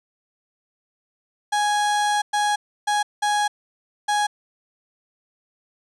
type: tone bursts at uneven times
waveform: 35% pulse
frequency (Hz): 830.6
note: G#5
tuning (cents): 0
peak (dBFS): -17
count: 5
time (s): 1.52-2.22 / 2.33-2.56 / 2.87-3.03 / 3.22-3.48 / 4.08-4.27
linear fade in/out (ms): 10
effects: resampled to 24000 Hz